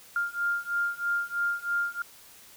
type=beating tone pair; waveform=sine; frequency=1400 / 1403.1 Hz; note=F6 / F6; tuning=+4 / +8 cents; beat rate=3.1 Hz; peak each=-30 / -29 dBFS; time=0.16-2.02 s; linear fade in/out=2 ms; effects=white hiss -52 dBFS RMS until 2.56 s